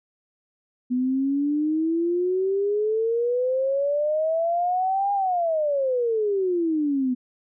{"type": "exponential two-way sweep", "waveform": "sine", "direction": "up then down", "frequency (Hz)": [246.9, 812, 246.9], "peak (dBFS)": -20, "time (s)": [0.9, 7.15], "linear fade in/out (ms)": 20, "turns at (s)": 5.13, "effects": []}